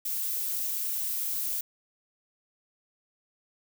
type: noise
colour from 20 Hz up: violet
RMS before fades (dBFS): -31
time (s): 0.05-1.61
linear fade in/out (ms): 5
effects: none